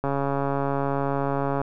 click train, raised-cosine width 1 ms, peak -12 dBFS, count 220, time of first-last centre 0.04-1.616 s, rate 139 Hz, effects none

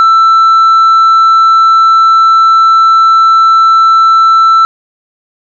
triangle tone with tanh clipping, 1330 Hz, E6, 15 cents sharp, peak -3 dBFS, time 0-4.65 s, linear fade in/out 0 ms, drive 7 dB, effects none

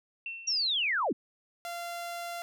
sine tone with exponential decay, 2700 Hz, E7, 41 cents sharp, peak -33 dBFS, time 0.26-0.91 s, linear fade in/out 2 ms, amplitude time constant 140 ms
sine linear sweep, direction down, 5750 to 164.3 Hz, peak -26 dBFS, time 0.47-1.13 s, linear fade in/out 10 ms
sawtooth tone, 690 Hz, F5, 21 cents flat, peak -32 dBFS, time 1.65-2.42 s, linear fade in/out 0 ms
effects none

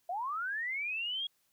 sine linear sweep, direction up, 670 to 3322 Hz, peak -33 dBFS, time 0.09-1.27 s, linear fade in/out 5 ms, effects white hiss -74 dBFS RMS until 1.52 s

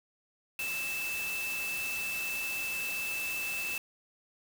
sine tone in noise, 2637 Hz, E7, in tune, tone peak -33 dBFS, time 0.59-3.78 s, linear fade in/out 2 ms, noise white, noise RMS -40 dBFS, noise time 0.59-3.78 s, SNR +4 dB, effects none

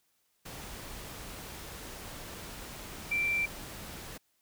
sine tone in noise, 2349 Hz, D7, in tune, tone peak -27 dBFS, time 3.11-3.46 s, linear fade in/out 10 ms, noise pink, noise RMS -44 dBFS, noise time 0.45-4.18 s, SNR +14 dB, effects white hiss -74 dBFS RMS until 4.41 s

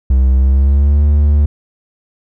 triangle tone with pitch glide, 65 to 73.38 Hz, C2 to D2, -11 to -1 cents, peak -5 dBFS, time 0.1-1.46 s, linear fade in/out 5 ms, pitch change +210 cents, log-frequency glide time 0.34-1.03 s, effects none

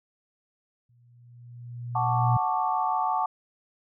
sine tone with exponential growth, 120.3 Hz, B2, 45 cents flat, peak -19 dBFS, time 0.89-2.37 s, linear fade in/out 5 ms, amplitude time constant 320 ms
sine chord, D major seventh, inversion first, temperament equal, 740 / 880 / 1108.7 / 1174.7 Hz, F#5 / A5 / C#6 / D6, 0 / 0 / 0 / 0 cents, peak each -28 / -27 / -31 / -31 dBFS, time 1.95-3.26 s, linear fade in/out 5 ms
effects none

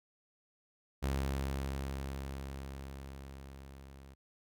sawtooth tone with level ramp, 67.9 Hz, C#2, 35 cents flat, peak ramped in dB -27 to -48 dBFS, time 1.02-4.15 s, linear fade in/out 20 ms, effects none

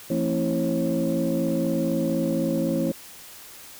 sine tone cluster, 169.4 / 225 / 269 / 329.6 / 541 Hz, E3 / A3 / C4 / E4 / C#5, +48 / +39 / +48 / 0 / -42 cents, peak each -27 dBFS, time 0.1-2.92 s, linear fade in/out 5 ms, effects tanh soft clip ceiling -14 dBFS + white hiss -44 dBFS RMS until 3.79 s

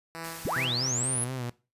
5% pulse tone with tremolo, 164.81 Hz, E3, in tune, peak -24 dBFS, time 0.15-0.88 s, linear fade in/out 0 ms, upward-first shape sine, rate 2.7 Hz, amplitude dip 70%
white noise, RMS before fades -42 dBFS, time 0.23-0.66 s, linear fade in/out 20 ms
sine linear sweep, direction up, 63.3 to 10740 Hz, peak -27 dBFS, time 0.45-1.24 s, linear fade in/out 0 ms
sawtooth tone with vibrato, 125.7 Hz, B2, 31 cents sharp, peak -28 dBFS, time 0.56-1.5 s, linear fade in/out 5 ms, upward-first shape sine, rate 4.2 Hz, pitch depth 78 cents each way
effects noise-tail reverb RT60 0.3 s tail -19 dB re dry + resampled to 32000 Hz

